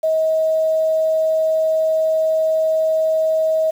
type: tone with quantisation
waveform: sine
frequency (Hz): 636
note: D#5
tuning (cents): +38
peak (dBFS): -14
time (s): 0.03-3.71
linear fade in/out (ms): 10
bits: 7
effects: none